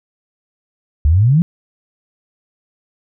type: exponential sweep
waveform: sine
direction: up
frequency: 68.7 to 178.4 Hz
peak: -8 dBFS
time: 1.05-1.42 s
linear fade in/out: 0 ms
effects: none